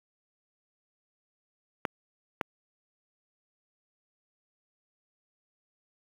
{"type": "clicks", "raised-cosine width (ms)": 0.5, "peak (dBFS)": -12, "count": 2, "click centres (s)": [1.852, 2.412], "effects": ["high-pass 150 Hz 12 dB/octave", "7-bit"]}